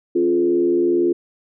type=tone with frequency modulation; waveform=sine; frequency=349.2 Hz; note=F4; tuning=in tune; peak=-14 dBFS; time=0.15-1.13 s; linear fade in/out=10 ms; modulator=78.2 Hz; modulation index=0.73; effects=none